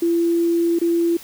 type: tone with dropouts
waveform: sine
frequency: 338.7 Hz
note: E4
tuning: 47 cents sharp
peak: -15 dBFS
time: 0.02-1.17 s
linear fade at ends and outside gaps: 5 ms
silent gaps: 0.789-0.814 s
effects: white hiss -41 dBFS RMS until 1.23 s